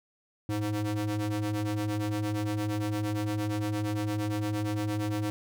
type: ring-modulated tone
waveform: square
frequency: 103.83 Hz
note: G#2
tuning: in tune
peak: -26 dBFS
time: 0.49-5.3 s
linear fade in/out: 0 ms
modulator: 212 Hz
effects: none